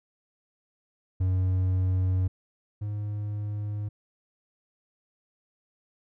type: tone pair in turn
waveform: triangle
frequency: 92.8 / 104.16 Hz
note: F#2 / G#2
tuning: +6 / +6 cents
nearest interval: major second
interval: 200 cents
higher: second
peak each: -20 / -27 dBFS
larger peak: first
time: 1.2-2.28 / 2.81-3.89 s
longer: neither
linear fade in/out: 10 ms
effects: none